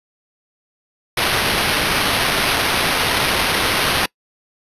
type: noise with sample-and-hold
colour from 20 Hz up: white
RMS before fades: -18 dBFS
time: 1.17-4.06 s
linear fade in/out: 5 ms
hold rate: 7350 Hz
effects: noise-tail reverb RT60 0.1 s tail -25 dB re dry + resampled to 32000 Hz